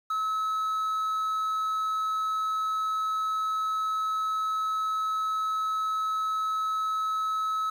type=tone; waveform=triangle; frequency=1291 Hz; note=E6; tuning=37 cents flat; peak=-24 dBFS; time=0.1-7.7 s; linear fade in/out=5 ms; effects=9-bit